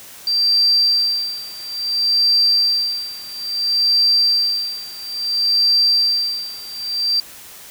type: tone with tremolo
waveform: sine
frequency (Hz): 4699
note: D8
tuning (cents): 0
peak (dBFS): -11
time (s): 0.27-7.2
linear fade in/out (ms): 2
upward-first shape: sine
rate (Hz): 0.59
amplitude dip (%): 90
effects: white hiss -39 dBFS RMS until 7.7 s